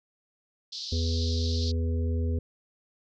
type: band-pass noise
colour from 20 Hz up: pink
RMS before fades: -37 dBFS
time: 0.72-1.72 s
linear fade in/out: 10 ms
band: 3800 to 5200 Hz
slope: 48 dB/octave
type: harmonic tone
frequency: 82.6 Hz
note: E2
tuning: 4 cents sharp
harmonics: 1 / 3 / 5 / 6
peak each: -25 / -35 / -39 / -41 dBFS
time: 0.92-2.39 s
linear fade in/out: 5 ms
effects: none